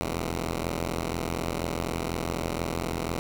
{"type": "tone pair together", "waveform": "5% pulse", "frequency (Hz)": [44.12, 82.1], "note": ["F1", "E2"], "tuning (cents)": [18, -6], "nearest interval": "major seventh", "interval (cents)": 1076, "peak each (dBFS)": -20, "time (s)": [0.01, 3.19], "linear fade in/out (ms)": 0, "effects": []}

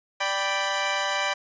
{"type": "chord", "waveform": "15% pulse", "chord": "G major", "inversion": "second", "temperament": "equal", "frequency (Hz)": [587.3, 784, 987.8], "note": ["D5", "G5", "B5"], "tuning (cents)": [0, 0, 0], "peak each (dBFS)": -22, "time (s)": [0.2, 1.34], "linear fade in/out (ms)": 10, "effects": ["resampled to 16000 Hz", "9-bit"]}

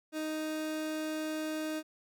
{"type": "tone", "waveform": "30% pulse", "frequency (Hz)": 311.1, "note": "D#4", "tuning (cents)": 0, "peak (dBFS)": -31, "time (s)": [0.12, 1.83], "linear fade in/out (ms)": 50, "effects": []}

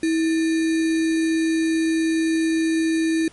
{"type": "tone with sample-and-hold", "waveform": "sine", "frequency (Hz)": 323.4, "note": "E4", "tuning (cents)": -33, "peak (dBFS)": -17, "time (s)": [0.03, 3.28], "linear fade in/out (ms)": 2, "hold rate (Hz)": 2100, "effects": ["pink hiss -50 dBFS RMS until 3.32 s", "MP3 48 kbps"]}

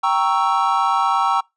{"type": "chord", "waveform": "triangle", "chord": "G diminished seventh", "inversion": "none", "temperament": "equal", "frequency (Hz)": [784, 932.3, 1108.7, 1318.5], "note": ["G5", "Bb5", "Db6", "Fb6"], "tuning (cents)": [0, 0, 0, 0], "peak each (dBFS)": -19, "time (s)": [0.03, 1.41], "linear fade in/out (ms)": 10, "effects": ["noise-tail reverb RT60 0.2 s tail -25 dB re dry", "resampled to 22050 Hz"]}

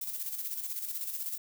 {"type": "noise with tremolo", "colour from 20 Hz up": "violet", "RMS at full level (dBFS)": -35, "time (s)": [0.01, 1.38], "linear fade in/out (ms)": 5, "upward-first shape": "square", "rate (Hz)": 16, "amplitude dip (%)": 50, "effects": []}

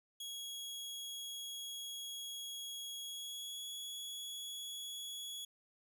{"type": "tone with pitch glide", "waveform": "sawtooth", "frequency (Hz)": [3322, 3363], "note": ["G#7", "G#7"], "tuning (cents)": [0, 21], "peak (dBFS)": -40, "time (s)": [0.2, 5.45], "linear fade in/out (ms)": 5, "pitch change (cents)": 21, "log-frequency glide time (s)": [3, 3.67], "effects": []}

